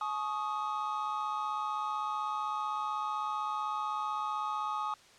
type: chord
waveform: triangle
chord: Ab suspended fourth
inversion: none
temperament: equal with one note detuned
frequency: 851.5 / 1108.7 / 1244.5 Hz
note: Ab5 / Db6 / Eb6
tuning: +43 / 0 / 0 cents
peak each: -35 / -37 / -33 dBFS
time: 0.01-4.94 s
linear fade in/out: 2 ms
effects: white hiss -58 dBFS RMS until 5.18 s + low-pass 6000 Hz 12 dB/octave